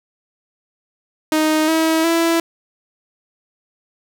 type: tone with pitch steps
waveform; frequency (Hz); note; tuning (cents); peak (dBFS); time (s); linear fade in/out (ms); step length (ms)
sawtooth; 311.1 / 321.7 / 332.7; D#4 / E4 / E4; 0 / -42 / +16; -10; 1.32-2.4; 2; 360
effects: none